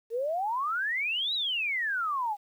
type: exponential two-way sweep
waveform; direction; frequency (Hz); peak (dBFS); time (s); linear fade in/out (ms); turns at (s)
sine; up then down; 440 to 3983 to 790; -27; 0.1-2.37; 50; 1.34
effects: 10-bit